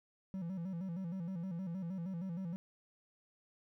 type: tone with vibrato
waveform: triangle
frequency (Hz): 179.1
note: F3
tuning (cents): +44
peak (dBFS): -36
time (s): 0.34-2.56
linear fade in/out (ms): 0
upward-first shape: square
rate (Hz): 6.4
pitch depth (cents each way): 110
effects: 13-bit